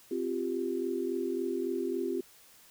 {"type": "chord", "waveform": "sine", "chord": "C suspended fourth", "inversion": "none", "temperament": "just", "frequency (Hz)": [261.6, 348.8, 392.4], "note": ["C4", "F4", "G4"], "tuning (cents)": [0, -2, 2], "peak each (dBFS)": [-36, -33, -34], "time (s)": [0.11, 2.21], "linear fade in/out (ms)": 5, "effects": ["white hiss -58 dBFS RMS until 2.7 s"]}